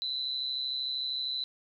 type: tone with amplitude modulation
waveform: sine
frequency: 4000 Hz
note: B7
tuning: 21 cents sharp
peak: -27 dBFS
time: 0.02-1.44 s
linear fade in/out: 0 ms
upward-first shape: sine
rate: 133 Hz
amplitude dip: 80%
effects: none